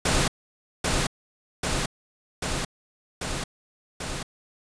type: noise with echo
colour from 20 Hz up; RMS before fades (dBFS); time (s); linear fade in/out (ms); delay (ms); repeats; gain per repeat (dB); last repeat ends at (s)
pink; -22; 0.05-0.28; 5; 790; 5; -2; 4.23
effects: resampled to 22050 Hz